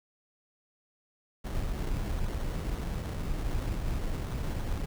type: noise with sample-and-hold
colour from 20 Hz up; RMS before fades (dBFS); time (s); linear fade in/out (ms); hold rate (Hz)
brown; -32; 1.44-4.86; 10; 2450
effects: none